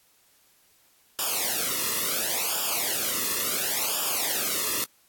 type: noise with flanger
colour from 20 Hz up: white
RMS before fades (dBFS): -27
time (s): 1.19-4.84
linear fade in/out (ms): 0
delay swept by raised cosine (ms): 0.48 to 1.32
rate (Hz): 0.71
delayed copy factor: -0.95
effects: white hiss -62 dBFS RMS until 5.08 s + AAC 64 kbps